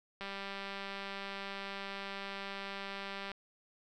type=click train; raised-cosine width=0.3 ms; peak=-26 dBFS; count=613; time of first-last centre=0.21-3.317 s; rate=197 Hz; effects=none

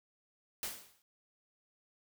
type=noise with exponential decay; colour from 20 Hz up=white; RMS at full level=-36 dBFS; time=0.63-1.02 s; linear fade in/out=1 ms; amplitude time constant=83 ms; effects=none

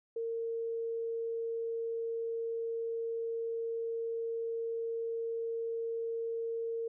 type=tone; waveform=sine; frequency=458.4 Hz; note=A#4; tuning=29 cents flat; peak=-33 dBFS; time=0.16-6.88 s; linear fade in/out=5 ms; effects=none

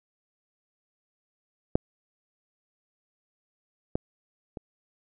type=clicks; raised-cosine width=2 ms; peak=-7 / -13 / -23 dBFS; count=3; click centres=1.755 / 3.955 / 4.572 s; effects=none

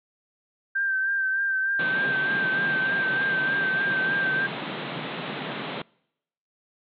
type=tone with vibrato; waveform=sine; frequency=1568 Hz; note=G6; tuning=in tune; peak=-22 dBFS; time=0.75-4.47 s; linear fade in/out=10 ms; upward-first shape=sine; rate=3.3 Hz; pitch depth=31 cents each way
type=band-pass noise; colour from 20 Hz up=pink; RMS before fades=-33 dBFS; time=1.79-5.82 s; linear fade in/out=5 ms; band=130 to 3900 Hz; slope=96 dB/octave
effects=noise-tail reverb RT60 0.8 s tail -26 dB re dry

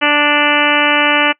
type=harmonic tone; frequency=293.7 Hz; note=D4; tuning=in tune; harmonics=1 / 2 / 3 / 4 / 5 / 6 / 7 / 8 / 9 / 10; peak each=-19 / -19 / -19 / -19 / -19 / -19 / -19 / -19 / -19 / -19 dBFS; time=0.01-1.33 s; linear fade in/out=20 ms; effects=noise-tail reverb RT60 0.1 s tail -22 dB re dry

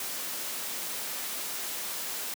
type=noise; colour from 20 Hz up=white; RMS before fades=-35 dBFS; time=0-2.34 s; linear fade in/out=2 ms; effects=high-pass 200 Hz 12 dB/octave

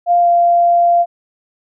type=tone with pitch glide; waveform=sine; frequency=698.5 to 692.1 Hz; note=F5 to F5; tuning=0 to -16 cents; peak=-8 dBFS; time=0.06-1.06 s; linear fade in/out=50 ms; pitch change=-16 cents; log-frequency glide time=0.2-0.28 s; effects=none

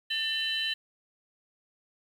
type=tone cluster; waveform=sine; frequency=1791 / 2698 / 3049 / 3976 Hz; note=A6 / E7 / G7 / B7; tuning=+30 / +40 / -49 / +11 cents; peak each=-34 / -36 / -30 / -33 dBFS; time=0.1-0.74 s; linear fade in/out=10 ms; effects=tanh soft clip ceiling -20 dBFS + 9-bit

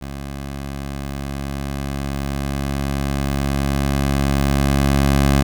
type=tone with level ramp; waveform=15% pulse; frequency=69.3 Hz; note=C#2; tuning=in tune; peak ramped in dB=-22 to -6 dBFS; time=0.01-5.43 s; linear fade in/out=10 ms; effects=none

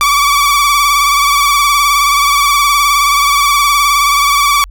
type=tone with vibrato; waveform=sawtooth; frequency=1148 Hz; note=D6; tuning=40 cents flat; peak=-4 dBFS; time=0.01-4.64 s; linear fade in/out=0 ms; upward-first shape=sine; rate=19 Hz; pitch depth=48 cents each way; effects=added 45 Hz sine -29 dBFS peak until 4.7 s

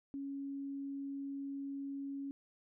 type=tone; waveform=sine; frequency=277.2 Hz; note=C#4; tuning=in tune; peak=-39 dBFS; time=0.14-2.31 s; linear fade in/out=0 ms; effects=none

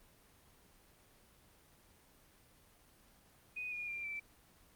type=tone with pitch steps; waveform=sine; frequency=2489 / 2435 / 2382 / 2330 Hz; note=D#7 / D#7 / D7 / D7; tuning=0 / -38 / +24 / -14 cents; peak=-39 dBFS; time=3.56-4.2 s; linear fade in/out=10 ms; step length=160 ms; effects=pink hiss -65 dBFS RMS until 4.75 s + Opus 24 kbps

